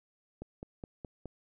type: click train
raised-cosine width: 2 ms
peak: -28 dBFS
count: 5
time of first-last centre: 0.42-1.257 s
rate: 4.78 Hz
effects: none